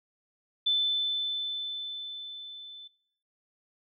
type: tone with level ramp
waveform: sine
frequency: 3520 Hz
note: A7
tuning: in tune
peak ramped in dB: -22 to -43 dBFS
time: 0.66-2.88 s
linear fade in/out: 10 ms
effects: noise-tail reverb RT60 0.9 s tail -26 dB re dry

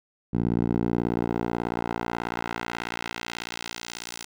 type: tone with band-pass filter sweep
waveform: 10% pulse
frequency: 58.27 Hz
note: A#1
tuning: in tune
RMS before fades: -29 dBFS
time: 0.33-4.25 s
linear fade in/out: 10 ms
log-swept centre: 190 to 7000 Hz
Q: 0.81
effects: none

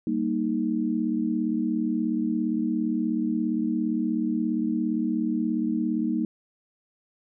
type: chord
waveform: sine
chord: Eb major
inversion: first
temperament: equal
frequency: 196 / 233.1 / 311.1 Hz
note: G3 / Bb3 / Eb4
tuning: 0 / 0 / 0 cents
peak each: -30 / -26 / -27 dBFS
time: 0.07-6.25 s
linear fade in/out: 2 ms
effects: none

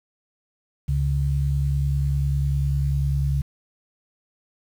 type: tone pair together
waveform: sine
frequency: 69.96 / 140 Hz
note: C#2 / C#3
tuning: +17 / +18 cents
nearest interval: octave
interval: 1201 cents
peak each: -22 dBFS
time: 0.88-3.42 s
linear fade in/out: 10 ms
effects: 8-bit

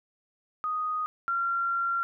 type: tone pair in turn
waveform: sine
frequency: 1244.5 / 1375 Hz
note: D#6 / F6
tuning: 0 / -27 cents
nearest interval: major second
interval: 173 cents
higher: second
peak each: -27 / -25 dBFS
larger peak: second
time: 0.64-1.06 / 1.28-2.03 s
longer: second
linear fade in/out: 0 ms
effects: none

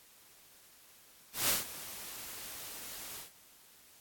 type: noise with ADSR envelope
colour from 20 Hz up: white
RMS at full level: -28 dBFS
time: 1.33-3.31 s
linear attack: 160 ms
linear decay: 150 ms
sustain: -17 dB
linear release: 120 ms
effects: white hiss -60 dBFS RMS until 4 s + AAC 64 kbps

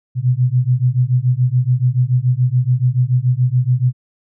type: beating tone pair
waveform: sine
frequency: 122.2 / 129.2 Hz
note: B2 / C3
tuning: -18 / -21 cents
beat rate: 7 Hz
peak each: -15 dBFS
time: 0.15-3.93 s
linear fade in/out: 50 ms
effects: none

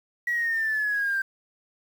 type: exponential sweep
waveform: sine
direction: down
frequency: 1931 to 1568 Hz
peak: -22 dBFS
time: 0.27-1.22 s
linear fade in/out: 5 ms
effects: tanh soft clip ceiling -19 dBFS + 8-bit

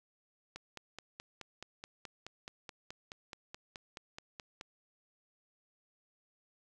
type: click train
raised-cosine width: 0.2 ms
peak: -27 dBFS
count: 20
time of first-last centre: 0.56-4.611 s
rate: 4.69 Hz
effects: none

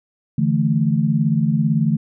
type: chord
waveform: sine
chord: D suspended second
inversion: none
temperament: equal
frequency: 146.83 / 164.81 / 220 Hz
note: D3 / E3 / A3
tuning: 0 / 0 / 0 cents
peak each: -19 dBFS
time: 0.38-1.97 s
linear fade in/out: 5 ms
effects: none

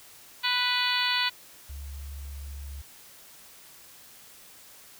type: harmonic tone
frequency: 493.9 Hz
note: B4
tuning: in tune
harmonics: 2 / 3 / 4 / 5 / 6 / 7 / 8 / 9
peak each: -32 / -32 / -32 / -32 / -32 / -32 / -32 / -32 dBFS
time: 0.43-1.3 s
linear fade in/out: 20 ms
type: tone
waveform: sine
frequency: 70.3 Hz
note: C#2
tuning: 25 cents sharp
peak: -36 dBFS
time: 1.69-2.82 s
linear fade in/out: 10 ms
effects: white hiss -51 dBFS RMS until 4.99 s

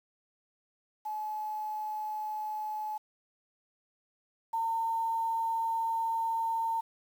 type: tone pair in turn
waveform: sine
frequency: 857 / 908 Hz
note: A5 / A#5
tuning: -46 / -46 cents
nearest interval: minor second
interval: 100 cents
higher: second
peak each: -33 / -28 dBFS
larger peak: second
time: 1.05-2.98 / 4.53-6.81 s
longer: second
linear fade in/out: 10 ms
effects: 9-bit

